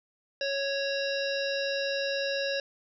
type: harmonic tone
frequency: 553 Hz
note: C#5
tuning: 4 cents flat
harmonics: 1 / 3 / 5 / 7 / 9 / 10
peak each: -30 / -35 / -37 / -38 / -40 / -40 dBFS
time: 0.41-2.6 s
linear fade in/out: 2 ms
effects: none